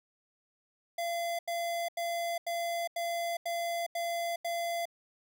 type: tone bursts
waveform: square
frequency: 683 Hz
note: F5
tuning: 39 cents flat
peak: -32 dBFS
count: 8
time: 0.98-4.855 s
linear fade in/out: 5 ms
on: 410 ms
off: 85 ms
effects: none